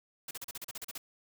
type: noise bursts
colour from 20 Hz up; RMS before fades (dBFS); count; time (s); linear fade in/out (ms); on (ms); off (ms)
white; -41; 11; 0.28-0.98; 5; 30; 37
effects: none